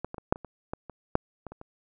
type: clicks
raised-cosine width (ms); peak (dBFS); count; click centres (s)
1; -18 / -23 / -24 / -7 / -27 / -26 / -18 / -26 / -7 / -24 / -29 / -29; 12; 0.046 / 0.144 / 0.182 / 0.325 / 0.359 / 0.447 / 0.735 / 0.897 / 1.154 / 1.467 / 1.52 / 1.614
effects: none